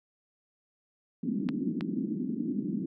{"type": "band-pass noise", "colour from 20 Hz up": "white", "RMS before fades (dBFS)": -32, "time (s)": [1.23, 2.86], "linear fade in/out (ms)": 5, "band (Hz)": [170, 310], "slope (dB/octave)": 48}
{"type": "clicks", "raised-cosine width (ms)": 0.3, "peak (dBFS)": -21, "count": 2, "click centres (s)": [1.489, 1.809]}
{"effects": []}